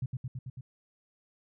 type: tone with echo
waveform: sine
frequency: 127.4 Hz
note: C3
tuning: 46 cents flat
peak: -29 dBFS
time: 0.02-0.06 s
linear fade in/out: 5 ms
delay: 110 ms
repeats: 5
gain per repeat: -2 dB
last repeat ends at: 0.61 s
effects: none